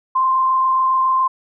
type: tone with frequency modulation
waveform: sine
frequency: 1046 Hz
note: C6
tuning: 1 cent flat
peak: -13 dBFS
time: 0.15-1.28 s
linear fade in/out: 10 ms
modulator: 27.2 Hz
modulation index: 0.47
effects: none